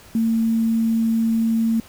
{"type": "tone with quantisation", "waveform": "sine", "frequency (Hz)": 226.1, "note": "A3", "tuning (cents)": 47, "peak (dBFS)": -16, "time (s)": [0.15, 1.8], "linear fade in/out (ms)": 2, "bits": 7, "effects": ["pink hiss -46 dBFS RMS until 1.88 s"]}